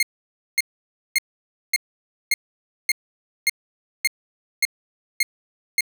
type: tone bursts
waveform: sawtooth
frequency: 2136 Hz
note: C7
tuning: 35 cents sharp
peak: -12 dBFS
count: 11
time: 0-5.808 s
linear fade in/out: 2 ms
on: 28 ms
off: 550 ms
effects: none